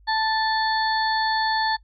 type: harmonic tone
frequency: 880 Hz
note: A5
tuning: in tune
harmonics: 1 / 2 / 4 / 5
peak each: -22 / -26 / -34 / -28 dBFS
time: 0.07-1.77 s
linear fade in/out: 20 ms
effects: noise-tail reverb RT60 0.1 s tail -22 dB re dry + added 50 Hz sine -50 dBFS peak until 1.83 s